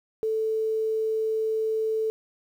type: tone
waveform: sine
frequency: 440 Hz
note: A4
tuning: in tune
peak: -23 dBFS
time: 0.23-2.1 s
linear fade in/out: 0 ms
effects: 9-bit